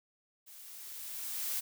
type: noise with level ramp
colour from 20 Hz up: blue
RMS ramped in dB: -53 to -34 dBFS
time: 0.46-1.61 s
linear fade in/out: 20 ms
effects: none